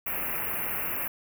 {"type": "band-stop noise", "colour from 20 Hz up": "white", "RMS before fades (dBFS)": -31, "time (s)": [0.06, 1.08], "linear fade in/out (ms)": 5, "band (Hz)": [2800, 11000], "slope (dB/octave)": 96, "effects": []}